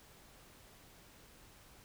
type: silence
effects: pink hiss -60 dBFS RMS until 1.84 s